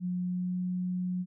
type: tone with pitch glide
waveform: sine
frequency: 179.9 to 181.36 Hz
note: F#3 to F#3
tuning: -48 to -34 cents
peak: -29 dBFS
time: 0-1.26 s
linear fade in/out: 50 ms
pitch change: +14 cents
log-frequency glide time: 0.2-0.6 s
effects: none